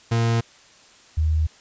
40% pulse / sine tone pair in turn, 115.5 / 78.33 Hz, A#2 / D#2, -16 / +12 cents, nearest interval perfect fifth, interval 672 cents, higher first, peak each -17 dBFS, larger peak neither, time 0.11-0.41 / 1.17-1.47 s, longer neither, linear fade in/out 10 ms, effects white hiss -51 dBFS RMS until 1.6 s + resampled to 16000 Hz

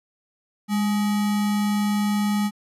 sine tone with sample-and-hold, 205.6 Hz, G#3, 17 cents flat, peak -19 dBFS, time 0.68-2.51 s, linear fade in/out 50 ms, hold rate 1050 Hz, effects resampled to 32000 Hz

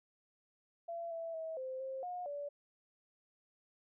sine tone with pitch steps, 677 / 662 / 645 / 520 / 530 / 718 / 576 Hz, E5 / E5 / E5 / C5 / C5 / F5 / D5, +46 / +7 / -38 / -11 / +22 / +48 / -34 cents, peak -39 dBFS, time 0.88-2.49 s, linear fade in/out 10 ms, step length 230 ms, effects none

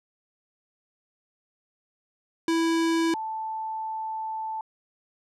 square / sine tone pair in turn, 329.6 / 879.9 Hz, E4 / A5, 0 / 0 cents, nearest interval octave + perfect fourth, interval 1700 cents, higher second, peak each -22 / -29 dBFS, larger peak first, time 2.48-3.14 / 3.14-4.61 s, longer second, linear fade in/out 2 ms, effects low-pass 8000 Hz 12 dB/octave

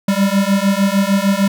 square beating tone pair, 194.2 / 200.8 Hz, G3 / G3, -16 / +42 cents, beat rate 6.6 Hz, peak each -16 dBFS, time 0.08-1.48 s, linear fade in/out 5 ms, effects none

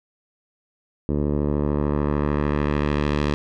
10% pulse tone with low-pass filter sweep, 73.42 Hz, D2, in tune, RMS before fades -22 dBFS, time 1.09-3.34 s, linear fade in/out 0 ms, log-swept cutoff 440 to 4300 Hz, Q 0.89, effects none

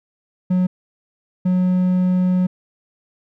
triangle tone bursts at uneven times, 182.6 Hz, F#3, 23 cents flat, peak -12 dBFS, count 2, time 0.5-0.67 / 1.45-2.47 s, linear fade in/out 10 ms, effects none

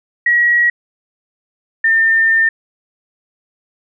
sine tone pair in turn, 1911 / 1805 Hz, A#6 / A6, +43 / +44 cents, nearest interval minor second, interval 99 cents, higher first, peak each -9 dBFS, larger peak neither, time 0.26-0.7 / 1.84-2.49 s, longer second, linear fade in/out 5 ms, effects none

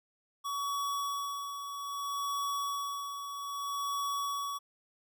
square tone with tremolo, 1129 Hz, C#6, 31 cents sharp, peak -32 dBFS, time 0.44-4.59 s, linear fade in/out 20 ms, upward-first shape sine, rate 0.62 Hz, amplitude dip 55%, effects none

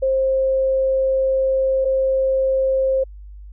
sine tone pair in turn, 530 / 530 Hz, C5 / C5, +22 / +22 cents, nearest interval unison, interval 0 cents, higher neither, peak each -15 / -15 dBFS, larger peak neither, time 0.02-1.85 / 1.85-3.04 s, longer first, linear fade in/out 10 ms, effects added 50 Hz sine -35 dBFS peak until 3.52 s

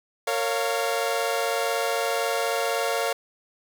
sawtooth chord, Bb minor, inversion none, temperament equal with one note detuned, 458.4 / 554.4 / 698.5 Hz, Bb4 / Db5 / F5, -29 / 0 / 0 cents, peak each -24 dBFS, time 0.27-3.13 s, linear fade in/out 5 ms, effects none

